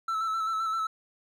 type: tone with vibrato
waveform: triangle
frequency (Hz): 1318.5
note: E6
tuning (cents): 0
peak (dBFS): -25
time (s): 0.08-0.87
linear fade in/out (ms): 5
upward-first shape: square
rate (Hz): 7.7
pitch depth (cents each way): 25
effects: none